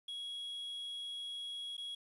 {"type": "tone with dropouts", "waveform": "triangle", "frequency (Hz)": 3322, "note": "G#7", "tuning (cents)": 0, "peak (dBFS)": -39, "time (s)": [0.08, 1.95], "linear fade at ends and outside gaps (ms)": 5, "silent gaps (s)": [1.769, 1.778], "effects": ["resampled to 24000 Hz", "11-bit"]}